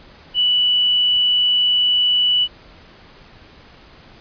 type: tone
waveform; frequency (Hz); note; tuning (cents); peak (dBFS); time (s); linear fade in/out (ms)
sine; 2960; F#7; 0; -13; 0.34-2.48; 50
effects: pink hiss -45 dBFS RMS until 4.2 s + resampled to 11025 Hz